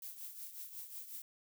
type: noise with tremolo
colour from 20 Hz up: violet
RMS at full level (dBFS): -45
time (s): 0.02-1.22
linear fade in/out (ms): 2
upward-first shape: triangle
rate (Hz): 5.5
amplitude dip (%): 70
effects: none